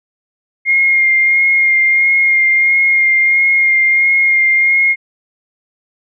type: tone with vibrato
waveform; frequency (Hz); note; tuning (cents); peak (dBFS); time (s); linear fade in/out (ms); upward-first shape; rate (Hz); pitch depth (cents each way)
sine; 2130; C7; +30; -8; 0.65-4.96; 50; sine; 1.5; 19
effects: none